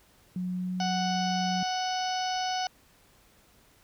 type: tone with pitch glide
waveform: sine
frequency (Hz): 181.7 to 182.96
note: F#3 to F#3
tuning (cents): -31 to -19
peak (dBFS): -29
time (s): 0.36-1.63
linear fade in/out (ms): 2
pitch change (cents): +12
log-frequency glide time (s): 0.56-0.73
type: harmonic tone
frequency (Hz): 741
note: F#5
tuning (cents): +2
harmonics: 1 / 2 / 3 / 4 / 5 / 6 / 7 / 8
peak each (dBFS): -29 / -39 / -44 / -38 / -46 / -41 / -39 / -42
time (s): 0.8-2.67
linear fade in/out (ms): 2
effects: pink hiss -61 dBFS RMS until 3.83 s